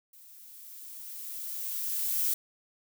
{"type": "noise with level ramp", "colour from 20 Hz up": "violet", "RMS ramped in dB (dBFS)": [-54, -27], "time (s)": [0.13, 2.34], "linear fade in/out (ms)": 5, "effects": []}